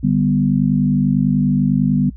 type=chord; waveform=sine; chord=G major; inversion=second; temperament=equal; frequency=146.83 / 196 / 246.9 Hz; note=D3 / G3 / B3; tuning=0 / 0 / 0 cents; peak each=-17 dBFS; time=0.03-2.1 s; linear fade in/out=10 ms; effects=noise-tail reverb RT60 0.1 s tail -21 dB re dry + added 60 Hz sine -32 dBFS peak until 2.16 s